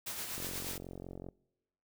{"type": "noise with tremolo", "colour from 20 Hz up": "white", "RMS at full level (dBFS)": -39, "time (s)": [0.06, 0.78], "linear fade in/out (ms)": 10, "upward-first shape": "sine", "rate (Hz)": 8.3, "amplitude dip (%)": 40}
{"type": "click train", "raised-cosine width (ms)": 2, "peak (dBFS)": -31, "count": 42, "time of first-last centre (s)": [0.38, 1.287], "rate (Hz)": 45.2}
{"effects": ["noise-tail reverb RT60 1.0 s tail -25 dB re dry"]}